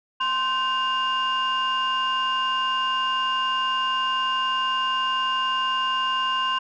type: tone cluster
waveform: sine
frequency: 1046 / 1543 / 2815 Hz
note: C6 / G6 / F7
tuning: -1 / -28 / +13 cents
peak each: -22 / -29 / -25 dBFS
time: 0.2-6.59 s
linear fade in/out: 10 ms
effects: tanh soft clip ceiling -16 dBFS